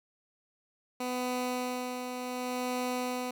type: tone with tremolo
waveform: 15% pulse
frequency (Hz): 250.2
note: B3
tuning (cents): +23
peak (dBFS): -24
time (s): 1-3.31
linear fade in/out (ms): 5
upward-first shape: sine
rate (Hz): 0.68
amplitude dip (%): 45
effects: none